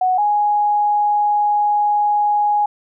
sine tone pair in turn, 740 / 830.6 Hz, F#5 / G#5, 0 / 0 cents, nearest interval major second, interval 200 cents, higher second, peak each -13 dBFS, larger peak neither, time 0.01-0.18 / 0.18-2.66 s, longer second, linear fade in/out 5 ms, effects none

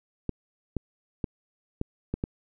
clicks, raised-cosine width 3 ms, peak -15 dBFS, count 6, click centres 0.293 / 0.767 / 1.242 / 1.814 / 2.14 / 2.239 s, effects none

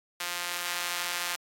sawtooth tone with high-pass filter, 175.6 Hz, F3, 10 cents sharp, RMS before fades -34 dBFS, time 0.2-1.36 s, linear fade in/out 5 ms, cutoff 1500 Hz, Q 0.62, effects AAC 48 kbps

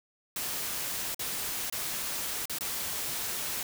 white noise with dropouts, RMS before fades -34 dBFS, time 0.36-3.63 s, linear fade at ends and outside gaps 2 ms, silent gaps 1.146-1.193 / 1.699-1.724 / 2.456-2.496 / 2.586-2.608 s, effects none

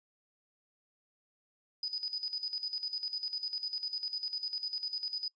sine tone with tremolo, 4978 Hz, D#8, in tune, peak -32 dBFS, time 1.83-5.28 s, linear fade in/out 2 ms, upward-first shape square, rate 10 Hz, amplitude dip 70%, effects noise-tail reverb RT60 0.1 s tail -26 dB re dry + resampled to 16000 Hz

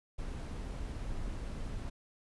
brown noise, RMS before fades -39 dBFS, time 0.18-1.9 s, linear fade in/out 10 ms, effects resampled to 24000 Hz

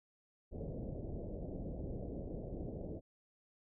pink low-pass noise, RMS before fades -43 dBFS, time 0.51-3.01 s, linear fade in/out 50 ms, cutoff 630 Hz, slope 48 dB/octave, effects none

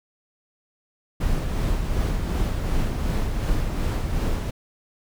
brown noise with tremolo, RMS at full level -22 dBFS, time 1.2-4.51 s, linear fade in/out 10 ms, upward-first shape sine, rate 2.7 Hz, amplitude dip 35%, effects none

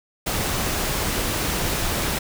pink noise, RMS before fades -24 dBFS, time 0.26-2.19 s, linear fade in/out 10 ms, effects none

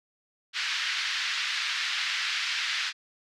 pink band-pass noise, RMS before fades -30 dBFS, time 0.53-2.93 s, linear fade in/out 50 ms, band 1600 to 4900 Hz, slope 24 dB/octave, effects none

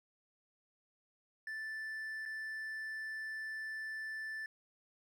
triangle tone with dropouts, 1760 Hz, A6, in tune, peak -38 dBFS, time 1.47-4.46 s, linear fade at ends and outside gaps 2 ms, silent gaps 2.254-2.259 s, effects none

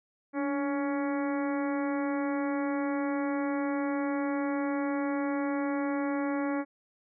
harmonic tone with a mistuned harmonic, 279.6 Hz, C#4, 15 cents sharp, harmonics 1 / 2 / 3 / 4 / 5 / 6 / 7 / 8, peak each -29 / -35 / -39 / -41 / -43 / -45 / -46 / -47 dBFS, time 0.33-6.65 s, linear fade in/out 50 ms, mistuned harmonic 1, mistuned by +49 cents, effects none

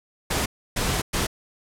pink noise bursts at uneven times, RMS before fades -24 dBFS, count 3, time 0.3-0.46 / 0.76-1.02 / 1.13-1.27 s, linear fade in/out 10 ms, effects low-pass 12000 Hz 12 dB/octave

